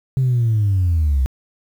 sine linear sweep, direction down, 134 to 62.6 Hz, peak -12 dBFS, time 0.17-1.26 s, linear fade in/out 0 ms, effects tanh soft clip ceiling -11 dBFS + 8-bit

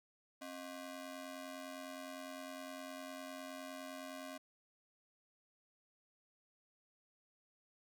sawtooth ring-modulated tone, 445.8 Hz, A4, 23 cents sharp, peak -39 dBFS, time 0.41-4.38 s, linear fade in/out 10 ms, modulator 178 Hz, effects none

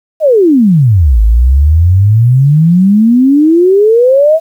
sine exponential two-way sweep, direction down then up, 659 to 51.91 to 659 Hz, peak -3 dBFS, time 0.2-4.4 s, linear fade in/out 50 ms, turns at 1.21 s, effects 7-bit

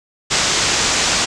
white low-pass noise, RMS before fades -17 dBFS, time 0.3-1.26 s, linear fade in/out 20 ms, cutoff 7600 Hz, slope 48 dB/octave, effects none

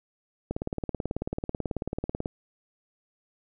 click train, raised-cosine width 2 ms, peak -16 dBFS, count 33, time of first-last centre 0.51-2.259 s, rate 18.3 Hz, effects none

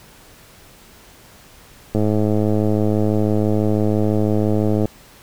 click train, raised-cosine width 2 ms, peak -6 dBFS, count 309, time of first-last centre 1.95-4.856 s, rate 106 Hz, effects pink hiss -46 dBFS RMS until 5.22 s

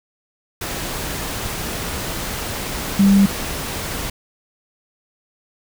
sine tone in noise, 197.6 Hz, G3, 14 cents sharp, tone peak -9 dBFS, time 2.99-3.26 s, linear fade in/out 5 ms, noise pink, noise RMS -26 dBFS, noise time 0.61-4.1 s, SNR +14 dB, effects none

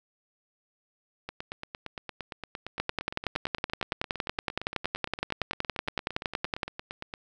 two click trains, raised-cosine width 0.3 ms, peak -20 / -11 dBFS, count 52 / 42, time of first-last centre 1.29-7.139 / 2.8-6.632 s, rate 8.72 / 10.7 Hz, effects none

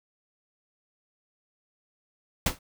pink noise with exponential decay, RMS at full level -20 dBFS, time 2.46-2.59 s, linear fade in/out 5 ms, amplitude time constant 27 ms, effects none

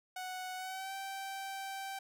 sawtooth tone with pitch glide, 740 to 778.1 Hz, F#5 to G5, 0 to -13 cents, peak -36 dBFS, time 0.16-1.99 s, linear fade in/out 5 ms, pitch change +87 cents, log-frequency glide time 0.56-0.94 s, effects 13-bit

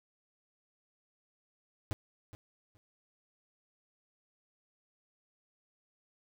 45% pulse tone with echo, 103.83 Hz, G#2, in tune, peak -31 dBFS, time 1.91-1.93 s, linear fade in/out 0 ms, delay 420 ms, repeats 2, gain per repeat -15 dB, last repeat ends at 2.77 s, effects none

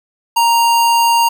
square tone, 932.3 Hz, A#5, in tune, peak -10 dBFS, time 0.36-1.29 s, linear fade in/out 10 ms, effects 8-bit

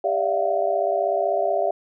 sine tone cluster, 398.3 / 580 / 645 / 681 / 741 Hz, G4 / D5 / E5 / F5 / F#5, +28 / -22 / -38 / -44 / +2 cents, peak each -27 / -24 / -30 / -23 / -28 dBFS, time 0.04-1.71 s, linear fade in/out 5 ms, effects none

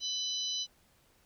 harmonic tone with a mistuned harmonic, 998 Hz, B5, 18 cents sharp, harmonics 3 / 4 / 5 / 6, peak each -37 / -35 / -45 / -40 dBFS, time 0-0.67 s, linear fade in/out 50 ms, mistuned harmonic 6, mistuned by -15 cents, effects pink hiss -67 dBFS RMS until 1.25 s

